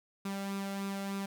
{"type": "tone with flanger", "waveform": "sawtooth", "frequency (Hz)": 197, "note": "G3", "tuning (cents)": 9, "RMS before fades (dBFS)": -37, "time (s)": [0.25, 1.26], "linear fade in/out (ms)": 5, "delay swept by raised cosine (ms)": [0.79, 1.48], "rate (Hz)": 3.3, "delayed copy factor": 0.5, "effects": []}